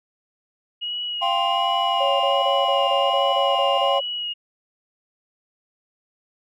sine tone with vibrato, 2880 Hz, F#7, 47 cents flat, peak -25 dBFS, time 0.81-4.34 s, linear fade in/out 20 ms, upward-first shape sine, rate 1.3 Hz, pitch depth 29 cents each way
triangle chord, F suspended second, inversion none, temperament equal with one note detuned, 692.4 / 784 / 1046.5 Hz, F5 / G5 / C6, -15 / 0 / 0 cents, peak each -22 dBFS, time 1.21-4 s, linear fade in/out 20 ms
sine tone bursts, 554.4 Hz, C#5, in tune, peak -21 dBFS, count 9, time 2-4.008 s, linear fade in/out 10 ms, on 200 ms, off 26 ms
effects none

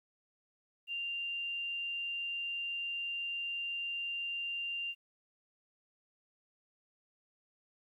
sine tone, 2786 Hz, F7, 5 cents flat, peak -35 dBFS, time 0.87-4.95 s, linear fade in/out 50 ms, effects 12-bit

